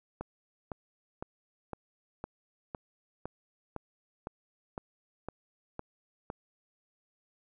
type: click train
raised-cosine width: 1 ms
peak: -23 dBFS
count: 13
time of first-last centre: 0.21-6.301 s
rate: 1.97 Hz
effects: none